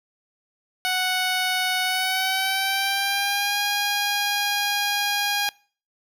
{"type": "tone with pitch glide", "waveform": "10% pulse", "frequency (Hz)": [740, 816.4], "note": ["F#5", "G#5"], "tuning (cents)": [0, -30], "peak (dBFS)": -13, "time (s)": [0.85, 5.49], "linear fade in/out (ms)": 0, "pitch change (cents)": 170, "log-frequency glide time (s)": [1.84, 3.58], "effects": ["noise-tail reverb RT60 0.4 s tail -23 dB re dry"]}